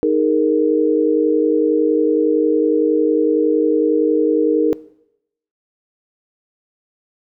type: chord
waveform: sine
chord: D# suspended fourth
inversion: none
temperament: equal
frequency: 311.1 / 415.3 / 466.2 Hz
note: D#4 / G#4 / A#4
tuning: 0 / 0 / 0 cents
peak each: -17 / -19 / -16 dBFS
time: 0.03-4.73 s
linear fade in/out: 0 ms
effects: noise-tail reverb RT60 0.8 s tail -20 dB re dry